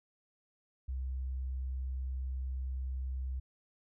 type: tone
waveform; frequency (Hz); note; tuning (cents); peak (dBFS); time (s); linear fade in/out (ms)
sine; 64.9; C2; -13; -34; 0.88-3.4; 10
effects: none